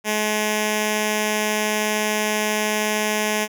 5% pulse tone with notch filter, 213 Hz, G#3, 44 cents sharp, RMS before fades -22 dBFS, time 0.04-3.48 s, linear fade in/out 50 ms, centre 1300 Hz, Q 1.8, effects none

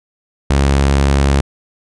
sawtooth tone, 69.3 Hz, C#2, in tune, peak -6 dBFS, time 0.5-1.41 s, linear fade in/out 5 ms, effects resampled to 22050 Hz

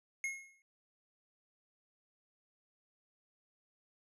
square tone with exponential decay, 2162 Hz, C#7, 44 cents flat, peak -33 dBFS, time 0.24-0.62 s, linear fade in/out 1 ms, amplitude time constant 81 ms, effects low-pass 10000 Hz 12 dB/octave

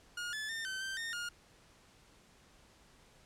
sawtooth tone with pitch steps, 1431 / 1732 / 1809 / 1536 / 1561 / 1832 / 1423 Hz, F6 / A6 / A6 / G6 / G6 / A#6 / F6, +42 / -28 / +48 / -36 / -8 / -31 / +32 cents, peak -34 dBFS, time 0.17-1.29 s, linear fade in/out 5 ms, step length 160 ms, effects pink hiss -63 dBFS RMS until 3.25 s + low-pass 9000 Hz 12 dB/octave

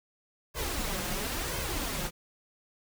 pink noise with flanger, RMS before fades -33 dBFS, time 0.54-2.11 s, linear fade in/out 50 ms, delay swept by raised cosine 1.9 to 5.7 ms, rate 0.97 Hz, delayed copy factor +0.65, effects none

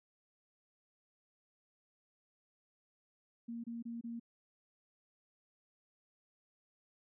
sine tone bursts, 233.2 Hz, A#3, 1 cent sharp, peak -40 dBFS, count 4, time 3.48-4.198 s, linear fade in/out 10 ms, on 160 ms, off 26 ms, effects none

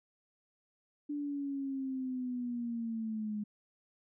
sine linear sweep, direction down, 293.7 to 207.7 Hz, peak -34 dBFS, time 1.09-3.44 s, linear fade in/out 10 ms, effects none

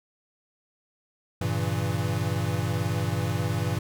square chord, G diminished seventh, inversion none, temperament equal, 98 / 116.54 / 138.59 / 164.81 Hz, G2 / Bb2 / Db3 / Fb3, 0 / 0 / 0 / 0 cents, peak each -30 / -30 / -35 / -32 dBFS, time 1.41-3.79 s, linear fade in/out 5 ms, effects none

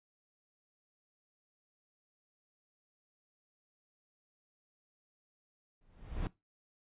brown noise with exponential growth, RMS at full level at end -31 dBFS, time 5.81-6.27 s, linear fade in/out 2 ms, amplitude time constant 100 ms, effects noise-tail reverb RT60 0.2 s tail -19 dB re dry + resampled to 8000 Hz

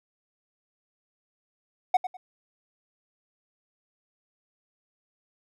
triangle tone with echo, 740 Hz, F#5, in tune, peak -14 dBFS, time 1.94-1.97 s, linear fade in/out 5 ms, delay 100 ms, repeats 2, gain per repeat -12 dB, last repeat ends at 2.17 s, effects none

